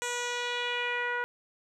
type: tone with low-pass filter sweep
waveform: 10% pulse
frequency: 485.4 Hz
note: B4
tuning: 30 cents flat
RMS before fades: -32 dBFS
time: 0.02-1.24 s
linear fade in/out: 0 ms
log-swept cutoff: 8400 to 1500 Hz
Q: 2.1
effects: none